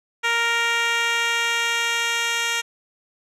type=tone with band-pass filter sweep; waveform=10% pulse; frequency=466.2 Hz; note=A#4; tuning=in tune; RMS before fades=-22 dBFS; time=0.23-2.62 s; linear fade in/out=20 ms; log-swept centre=2200 to 4100 Hz; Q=0.77; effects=resampled to 32000 Hz